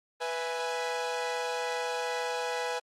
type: chord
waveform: sawtooth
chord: E major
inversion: second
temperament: equal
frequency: 493.9 / 659.3 / 830.6 Hz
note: B4 / E5 / G#5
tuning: 0 / 0 / 0 cents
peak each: -29 / -35 / -31 dBFS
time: 0.2-2.8 s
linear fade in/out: 20 ms
effects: low-pass 7000 Hz 12 dB/octave + Opus 32 kbps